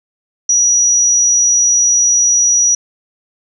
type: tone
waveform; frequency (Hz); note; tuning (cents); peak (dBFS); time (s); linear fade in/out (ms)
sine; 5820; F#8; -29; -8; 0.49-2.75; 5
effects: none